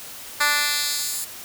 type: tone with high-pass filter sweep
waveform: 10% pulse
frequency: 293.2 Hz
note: D4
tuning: 3 cents flat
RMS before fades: -23 dBFS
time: 0.4-1.25 s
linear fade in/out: 10 ms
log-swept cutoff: 1400 to 9100 Hz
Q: 1
effects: white hiss -38 dBFS RMS until 1.44 s